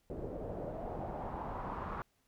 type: noise with low-pass filter sweep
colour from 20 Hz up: pink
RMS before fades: -41 dBFS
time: 0.1-2.02 s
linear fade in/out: 0 ms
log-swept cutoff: 470 to 1200 Hz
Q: 2.8
effects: pink hiss -75 dBFS RMS until 2.27 s